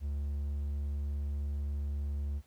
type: tone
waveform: triangle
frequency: 71.7 Hz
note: D2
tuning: 41 cents flat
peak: -30 dBFS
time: 0-2.42 s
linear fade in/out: 50 ms
effects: pink hiss -68 dBFS RMS until 2.46 s